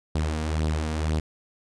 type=tone with flanger; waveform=sawtooth; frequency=77.78 Hz; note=D#2; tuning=in tune; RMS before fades=-26 dBFS; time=0.15-1.2 s; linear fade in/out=5 ms; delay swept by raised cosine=0.21 to 4.31 ms; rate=2 Hz; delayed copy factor=+0.6; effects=resampled to 22050 Hz